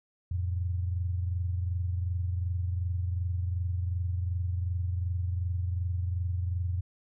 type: tone pair together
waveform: sine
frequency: 87.31 / 110 Hz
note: F2 / A2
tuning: 0 / 0 cents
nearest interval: major third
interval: 400 cents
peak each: -28 / -37 dBFS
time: 0.31-6.81 s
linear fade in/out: 5 ms
effects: none